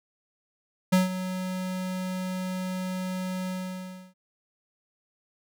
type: tone with ADSR envelope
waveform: square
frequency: 185 Hz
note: F#3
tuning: in tune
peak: -17 dBFS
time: 0.92-4.14 s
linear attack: 13 ms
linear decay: 150 ms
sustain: -13 dB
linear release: 660 ms
effects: none